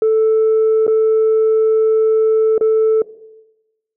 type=tone with dropouts; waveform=sine; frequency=440 Hz; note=A4; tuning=in tune; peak=-8 dBFS; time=0.02-3.02 s; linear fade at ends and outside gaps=2 ms; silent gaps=0.867-0.878 / 2.58-2.61 s; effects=noise-tail reverb RT60 1.0 s tail -18 dB re dry + tanh soft clip ceiling -8 dBFS